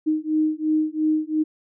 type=beating tone pair; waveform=sine; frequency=308.9 / 311.8 Hz; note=D#4 / D#4; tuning=-12 / +4 cents; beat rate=2.9 Hz; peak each=-22 dBFS; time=0.06-1.44 s; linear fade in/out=20 ms; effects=none